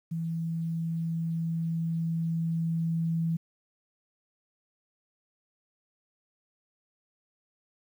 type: tone with level ramp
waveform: sine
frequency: 164.81 Hz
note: E3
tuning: in tune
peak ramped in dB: -29 to -25 dBFS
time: 0.11-3.37 s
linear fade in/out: 10 ms
effects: 10-bit